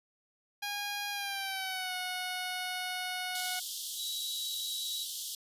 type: tone with pitch glide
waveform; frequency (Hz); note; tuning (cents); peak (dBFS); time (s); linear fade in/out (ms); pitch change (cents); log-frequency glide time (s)
10% pulse; 817 to 732.1; G#5 to F#5; -29 to -19; -26; 0.62-3.6; 10; -190; 1.1-1.94
type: high-pass noise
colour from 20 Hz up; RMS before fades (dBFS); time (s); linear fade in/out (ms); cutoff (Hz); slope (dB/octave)
pink; -39; 3.35-5.35; 2; 3100; 96
type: tone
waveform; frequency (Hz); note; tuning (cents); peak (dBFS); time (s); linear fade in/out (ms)
triangle; 3898; B7; -23; -35; 3.96-5.07; 50
effects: resampled to 32000 Hz